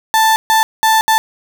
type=tone bursts at uneven times; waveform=35% pulse; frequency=883 Hz; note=A5; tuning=6 cents sharp; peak=-7 dBFS; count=4; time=0.14-0.36 / 0.5-0.63 / 0.83-1.01 / 1.08-1.18 s; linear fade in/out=0 ms; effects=none